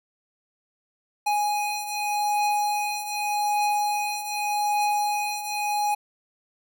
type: beating tone pair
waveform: square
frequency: 830.6 / 831.44 Hz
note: G#5 / G#5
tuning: 0 / +2 cents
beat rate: 0.84 Hz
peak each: -25 / -30 dBFS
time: 1.26-5.95 s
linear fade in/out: 10 ms
effects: none